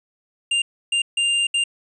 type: tone bursts at uneven times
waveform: square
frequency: 2796 Hz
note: F7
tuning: 1 cent sharp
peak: -18 dBFS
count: 4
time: 0.51-0.62 / 0.92-1.02 / 1.17-1.47 / 1.54-1.64 s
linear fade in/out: 5 ms
effects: resampled to 24000 Hz